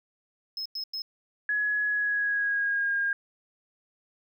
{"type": "tone bursts", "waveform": "triangle", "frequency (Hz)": 5170, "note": "E8", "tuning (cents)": -34, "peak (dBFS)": -30, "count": 3, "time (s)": [0.57, 1.02], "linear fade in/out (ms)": 2, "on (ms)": 86, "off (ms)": 96}
{"type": "tone with pitch glide", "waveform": "sine", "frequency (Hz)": [1685, 1618.2], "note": ["G#6", "G#6"], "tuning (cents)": [25, -45], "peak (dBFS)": -24, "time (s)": [1.49, 3.13], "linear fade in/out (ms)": 2, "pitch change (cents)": -70, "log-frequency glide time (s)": [1.87, 2.96]}
{"effects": []}